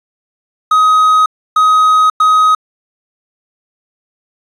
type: tone bursts at uneven times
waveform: triangle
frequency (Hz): 1260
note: D#6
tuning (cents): +21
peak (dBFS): -4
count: 3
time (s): 0.71-1.26 / 1.56-2.1 / 2.2-2.55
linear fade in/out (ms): 5
effects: resampled to 24000 Hz + 7-bit

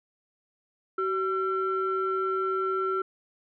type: tone pair together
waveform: sine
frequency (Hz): 379.6 / 1352.7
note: F#4 / E6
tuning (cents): +44 / +44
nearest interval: octave + minor seventh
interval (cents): 2200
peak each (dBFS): -27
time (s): 0.98-3.02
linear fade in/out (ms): 5
effects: tanh soft clip ceiling -18 dBFS

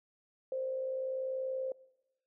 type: tone with amplitude modulation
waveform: sine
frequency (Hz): 523.3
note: C5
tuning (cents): 0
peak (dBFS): -31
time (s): 0.52-1.72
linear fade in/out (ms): 2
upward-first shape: sine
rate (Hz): 60.4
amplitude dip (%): 45
effects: noise-tail reverb RT60 0.9 s tail -21 dB re dry

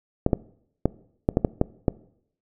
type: clicks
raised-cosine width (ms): 2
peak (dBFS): -5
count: 8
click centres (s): 0.264 / 0.332 / 0.856 / 1.289 / 1.371 / 1.448 / 1.614 / 1.882
effects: noise-tail reverb RT60 0.7 s tail -21 dB re dry

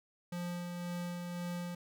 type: tone with tremolo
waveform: square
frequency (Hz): 175.3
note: F3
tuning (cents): +7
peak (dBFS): -37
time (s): 0.32-1.75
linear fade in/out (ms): 5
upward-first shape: sine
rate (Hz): 1.9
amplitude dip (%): 30
effects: none

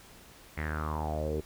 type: tone with low-pass filter sweep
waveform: sawtooth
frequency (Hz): 77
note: D#2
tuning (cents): -17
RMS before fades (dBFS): -33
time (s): 0.57-1.41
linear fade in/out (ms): 10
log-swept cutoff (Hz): 2100 to 400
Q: 7.1
effects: pink hiss -54 dBFS RMS until 1.45 s

